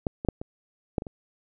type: clicks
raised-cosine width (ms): 2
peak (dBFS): -12 / -19 / -7 / -21 / -11 / -20 / -24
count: 7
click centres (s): 0.068 / 0.249 / 0.287 / 0.415 / 0.982 / 1.021 / 1.068
effects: none